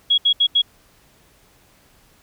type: tone bursts at uneven times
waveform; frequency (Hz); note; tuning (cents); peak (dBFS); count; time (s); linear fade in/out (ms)
sine; 3322; G#7; 0; -12; 4; 0.1-0.18 / 0.25-0.33 / 0.4-0.47 / 0.55-0.62; 10
effects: pink hiss -55 dBFS RMS until 2.22 s